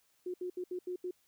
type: tone bursts at uneven times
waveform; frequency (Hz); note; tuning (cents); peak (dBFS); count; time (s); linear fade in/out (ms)
sine; 361.3; F#4; -41; -35; 6; 0.26-0.34 / 0.41-0.5 / 0.57-0.64 / 0.71-0.79 / 0.87-0.96 / 1.04-1.11; 5
effects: white hiss -72 dBFS RMS until 1.27 s